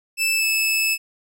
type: tone with pitch glide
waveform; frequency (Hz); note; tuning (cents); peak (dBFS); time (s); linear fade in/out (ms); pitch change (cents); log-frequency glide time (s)
sawtooth; 2637 to 2614; E7 to E7; 0 to -15; -15; 0.17-0.98; 50; -15; 0.35-0.46
effects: none